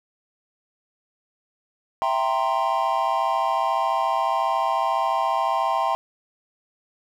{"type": "chord", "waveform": "triangle", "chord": "C dominant seventh", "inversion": "first", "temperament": "equal with one note detuned", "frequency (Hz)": [662.3, 784, 932.3, 1046.5], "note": ["E5", "G5", "Bb5", "C6"], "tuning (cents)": [8, 0, 0, 0], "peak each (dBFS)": [-25, -23, -24, -23], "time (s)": [2.02, 5.95], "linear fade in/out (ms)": 0, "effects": []}